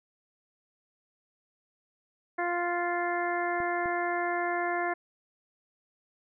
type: harmonic tone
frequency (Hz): 349.2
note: F4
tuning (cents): 0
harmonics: 1 / 2 / 3 / 4 / 5 / 6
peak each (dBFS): -33 / -31 / -36 / -38 / -35 / -39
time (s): 2.38-4.94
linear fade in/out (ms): 10
type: clicks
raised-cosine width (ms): 3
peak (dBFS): -31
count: 2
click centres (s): 3.603 / 3.858
effects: none